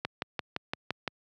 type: click train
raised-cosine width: 0.3 ms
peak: -14 dBFS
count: 7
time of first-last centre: 0.05-1.077 s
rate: 5.84 Hz
effects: high-pass 100 Hz 12 dB/octave